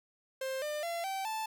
45% pulse tone with pitch steps, 528 / 599.5 / 680.8 / 773 / 877.8 Hz, C5 / D5 / F5 / G5 / A5, +16 / +36 / -44 / -24 / -4 cents, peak -34 dBFS, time 0.41-1.46 s, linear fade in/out 5 ms, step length 210 ms, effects none

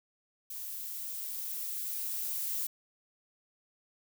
violet noise with level ramp, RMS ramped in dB -41 to -34 dBFS, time 0.5-2.67 s, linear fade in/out 5 ms, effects none

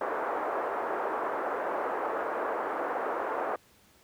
pink band-pass noise, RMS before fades -32 dBFS, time 0.01-3.56 s, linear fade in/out 2 ms, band 400 to 1400 Hz, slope 24 dB/octave, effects pink hiss -61 dBFS RMS until 4.03 s + high-pass 60 Hz 12 dB/octave

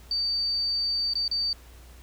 sine tone with dropouts, 4607 Hz, D8, 34 cents flat, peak -24 dBFS, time 0.11-1.53 s, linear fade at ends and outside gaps 2 ms, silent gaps 1.136-1.154 / 1.28-1.313 s, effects added 60 Hz sine -47 dBFS peak until 2.02 s + pink hiss -54 dBFS RMS until 2.02 s

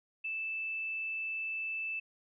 sine tone, 2637 Hz, E7, in tune, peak -34 dBFS, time 0.24-2 s, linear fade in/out 10 ms, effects none

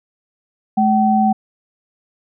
sine tone pair together, 214.4 / 764 Hz, A3 / G5, -45 / -45 cents, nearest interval octave + minor seventh, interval 2200 cents, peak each -14 dBFS, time 0.77-1.33 s, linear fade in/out 10 ms, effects none

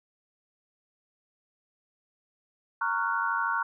sine chord, Gb major seventh, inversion first, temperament just, 925 / 1110 / 1387.5 / 1480 Hz, Bb5 / Db6 / F6 / Gb6, -14 / +2 / -12 / 0 cents, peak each -31 dBFS, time 2.81-3.63 s, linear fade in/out 5 ms, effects none

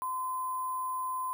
sine tone with sample-and-hold, 1027 Hz, C6, 33 cents flat, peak -31 dBFS, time 0.02-1.33 s, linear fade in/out 0 ms, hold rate 11025 Hz, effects none

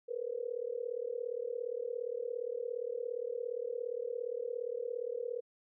sine tone with amplitude modulation, 480.6 Hz, B4, 47 cents flat, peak -31 dBFS, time 0.08-5.41 s, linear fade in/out 20 ms, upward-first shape sine, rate 37.3 Hz, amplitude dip 95%, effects none

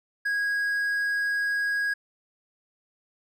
triangle tone, 1648 Hz, G#6, 14 cents flat, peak -22 dBFS, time 0.25-1.94 s, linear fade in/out 10 ms, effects none

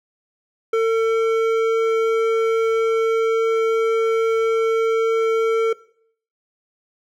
sine tone with hard clipping, 450.3 Hz, A4, 40 cents sharp, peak -17 dBFS, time 0.73-5.73 s, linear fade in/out 5 ms, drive 10 dB, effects noise-tail reverb RT60 0.6 s tail -20 dB re dry

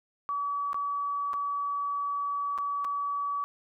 sine tone with dropouts, 1142 Hz, D6, 49 cents flat, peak -28 dBFS, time 0.29-3.44 s, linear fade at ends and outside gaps 0 ms, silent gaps 0.731-0.744 / 1.333-1.339 / 2.578-2.585 / 2.845-2.849 s, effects none

